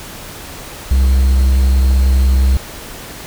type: tone with quantisation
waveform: triangle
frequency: 65.41 Hz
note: C2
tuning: in tune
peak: -6 dBFS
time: 0.91-2.57 s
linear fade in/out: 0 ms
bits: 6
effects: pink hiss -31 dBFS RMS until 3.26 s